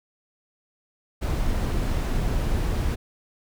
brown noise, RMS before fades -24 dBFS, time 1.21-2.96 s, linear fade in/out 20 ms, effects none

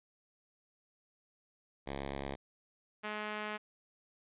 5% pulse tone pair in turn, 69.2 / 211.7 Hz, C#2 / G#3, -2 / +33 cents, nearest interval octave + perfect fifth, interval 1935 cents, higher second, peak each -27 / -26 dBFS, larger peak second, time 1.86-2.36 / 3.03-3.58 s, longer second, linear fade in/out 20 ms, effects resampled to 8000 Hz

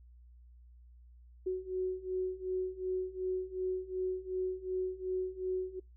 sine beating tone pair, 369.6 / 372.3 Hz, F#4 / F#4, -2 / +11 cents, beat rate 2.7 Hz, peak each -37 / -35 dBFS, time 1.46-5.8 s, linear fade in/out 10 ms, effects noise-tail reverb RT60 0.2 s tail -26 dB re dry + added 60 Hz sine -54 dBFS peak until 5.96 s

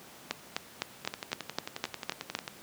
two click trains, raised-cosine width 0.2 ms, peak -12 / -18 dBFS, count 9 / 17, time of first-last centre 0.31-2.351 / 1.05-2.479 s, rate 3.92 / 11.2 Hz, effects pink hiss -51 dBFS RMS until 2.62 s + high-pass 150 Hz 12 dB/octave

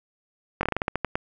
slowing click train, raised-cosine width 0.5 ms, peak -9 dBFS, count 11, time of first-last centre 0.61-1.155 s, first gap 21 ms, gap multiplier 1.2, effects none

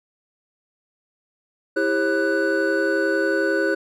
triangle tone cluster, 328.4 / 399.5 / 540 / 1489 Hz, E4 / G4 / C#5 / F#6, -6 / +33 / -45 / +11 cents, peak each -22 dBFS, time 1.76-3.75 s, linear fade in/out 10 ms, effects none

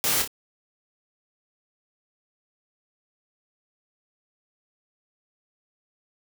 white noise with echo, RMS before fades -24 dBFS, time 0.04-0.22 s, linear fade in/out 0 ms, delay 28 ms, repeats 2, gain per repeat -6 dB, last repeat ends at 0.276 s, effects none

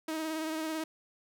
sawtooth tone with vibrato, 316.4 Hz, D#4, 29 cents sharp, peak -29 dBFS, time 0.08-0.84 s, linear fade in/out 5 ms, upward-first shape sine, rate 18 Hz, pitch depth 29 cents each way, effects none

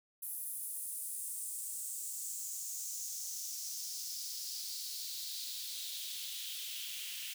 white noise with high-pass filter sweep, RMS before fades -42 dBFS, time 0.22-7.34 s, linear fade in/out 10 ms, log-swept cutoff 11000 to 2800 Hz, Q 3.2, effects none

